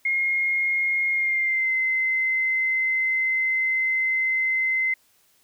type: tone with pitch glide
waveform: sine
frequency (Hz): 2143 to 2062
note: C7 to C7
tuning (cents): +41 to -26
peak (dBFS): -20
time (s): 0.05-4.94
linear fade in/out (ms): 5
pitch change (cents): -67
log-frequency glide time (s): 1.11-1.74
effects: white hiss -62 dBFS RMS until 5.43 s